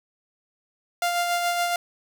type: tone with tremolo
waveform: sawtooth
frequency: 698 Hz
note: F5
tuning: 1 cent flat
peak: -17 dBFS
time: 1.02-1.76 s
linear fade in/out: 2 ms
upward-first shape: sine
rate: 7.1 Hz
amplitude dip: 35%
effects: none